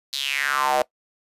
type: tone with high-pass filter sweep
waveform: square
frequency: 69.3 Hz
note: C#2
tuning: in tune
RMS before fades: -23 dBFS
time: 0.13-0.82 s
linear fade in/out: 0 ms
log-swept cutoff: 4200 to 600 Hz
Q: 5.1
effects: noise-tail reverb RT60 0.1 s tail -20 dB re dry + resampled to 32000 Hz